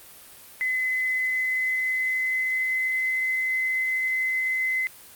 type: tone with pitch glide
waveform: sine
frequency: 2029 to 2044 Hz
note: B6 to C7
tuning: +46 to -41 cents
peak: -22 dBFS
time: 0.61-4.87 s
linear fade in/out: 0 ms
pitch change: +13 cents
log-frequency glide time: 1.24-3.19 s
effects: white hiss -47 dBFS RMS until 5.15 s + Opus 32 kbps